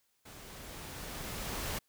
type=noise with level ramp; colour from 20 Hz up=pink; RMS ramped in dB=-51 to -36 dBFS; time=0.25-1.79 s; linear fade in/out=10 ms; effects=white hiss -75 dBFS RMS until 1.88 s